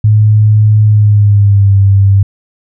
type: tone with pitch glide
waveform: sine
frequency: 106.8 to 98.5 Hz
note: G#2 to G2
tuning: +49 to +9 cents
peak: -3 dBFS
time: 0.04-2.23 s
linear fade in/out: 5 ms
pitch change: -140 cents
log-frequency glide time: 0.84-1.75 s
effects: none